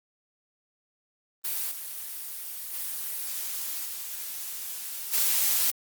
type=noise with level steps; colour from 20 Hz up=blue; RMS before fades=-30 / -37 / -33 / -36 / -24 dBFS; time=1.44-5.71 s; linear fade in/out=10 ms; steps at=1.7 / 2.72 / 3.85 / 5.12 s; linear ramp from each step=20 ms; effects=Opus 32 kbps